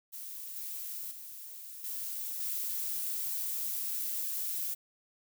violet noise with level steps, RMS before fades -43 / -40 / -46 / -38 / -35 dBFS, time 0.12-4.75 s, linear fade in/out 20 ms, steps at 0.56 / 1.11 / 1.84 / 2.4 s, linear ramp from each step 2 ms, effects none

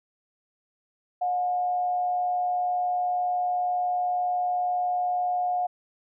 sine tone with frequency modulation, 721 Hz, F#5, 45 cents flat, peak -23 dBFS, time 1.21-5.67 s, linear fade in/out 10 ms, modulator 122 Hz, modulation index 0.25, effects none

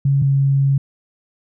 sine tone pair in turn, 138.59 / 137.71 Hz, C#3 / C#3, 0 / -11 cents, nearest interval unison, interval 11 cents, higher first, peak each -12 / -12 dBFS, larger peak neither, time 0.05-0.22 / 0.22-0.78 s, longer second, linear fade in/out 5 ms, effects none

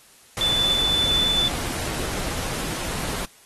sine tone in noise, 3504 Hz, A7, 8 cents flat, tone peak -19 dBFS, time 0.41-1.48 s, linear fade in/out 0 ms, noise pink, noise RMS -29 dBFS, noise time 0.37-3.25 s, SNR +7 dB, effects white hiss -52 dBFS RMS until 3.45 s + AAC 32 kbps

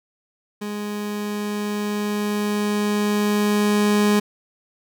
30% pulse tone with level ramp, 207.7 Hz, G#3, in tune, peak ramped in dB -24 to -12 dBFS, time 0.61-4.2 s, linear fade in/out 10 ms, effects none

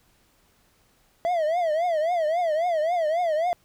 triangle tone with vibrato, 659.3 Hz, E5, in tune, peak -19 dBFS, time 1.25-3.53 s, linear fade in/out 0 ms, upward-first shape triangle, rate 3.7 Hz, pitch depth 180 cents each way, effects pink hiss -63 dBFS RMS until 3.64 s

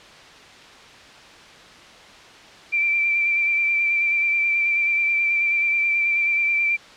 sine tone with vibrato, 2349 Hz, D7, in tune, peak -17 dBFS, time 2.72-6.77 s, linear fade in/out 20 ms, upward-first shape sine, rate 9.3 Hz, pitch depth 23 cents each way, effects white hiss -44 dBFS RMS until 6.96 s + low-pass 4000 Hz 12 dB/octave

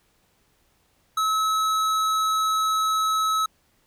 sine tone with hard clipping, 1292 Hz, E6, 35 cents flat, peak -22 dBFS, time 1.17-3.46 s, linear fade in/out 5 ms, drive 14 dB, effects pink hiss -65 dBFS RMS until 3.86 s

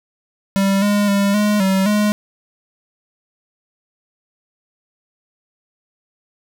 square tone with pitch steps, 195.8 / 205.2 / 199.6 / 208.9 / 191.4 / 209.3 Hz, G3 / G#3 / G3 / G#3 / G3 / G#3, -2 / -21 / +32 / +10 / -41 / +14 cents, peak -14 dBFS, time 0.56-2.12 s, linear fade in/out 0 ms, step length 260 ms, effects none

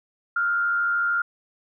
sine tone with frequency modulation, 1400 Hz, F6, 4 cents sharp, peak -20 dBFS, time 0.36-1.22 s, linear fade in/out 5 ms, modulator 86.8 Hz, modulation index 0.48, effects none

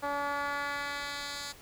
10% pulse tone with band-pass filter sweep, 285.8 Hz, D4, 47 cents flat, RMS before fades -35 dBFS, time 0.02-1.53 s, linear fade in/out 20 ms, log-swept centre 770 to 5600 Hz, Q 1, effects pink hiss -53 dBFS RMS until 1.61 s

